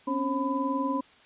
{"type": "tone cluster", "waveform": "sine", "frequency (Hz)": [258.8, 279.1, 537, 1002], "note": ["C4", "C#4", "C5", "B5"], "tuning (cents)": [-19, 12, 45, 25], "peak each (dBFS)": [-33, -29, -35, -30], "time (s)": [0.07, 1.01], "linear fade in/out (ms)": 10, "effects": ["white hiss -56 dBFS RMS until 1.25 s", "resampled to 8000 Hz"]}